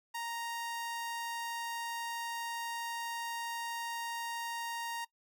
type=tone; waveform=sawtooth; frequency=932.3 Hz; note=A#5; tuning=in tune; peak=-33 dBFS; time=0.14-5.05 s; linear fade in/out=10 ms; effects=noise-tail reverb RT60 0.1 s tail -21 dB re dry